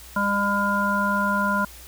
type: harmonic tone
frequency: 201.7 Hz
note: G3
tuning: 50 cents sharp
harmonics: 1 / 3 / 5 / 7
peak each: -25 / -30 / -24 / -24 dBFS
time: 0.16-1.65 s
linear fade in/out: 5 ms
effects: added 60 Hz sine -45 dBFS peak until 1.87 s + white hiss -45 dBFS RMS until 1.87 s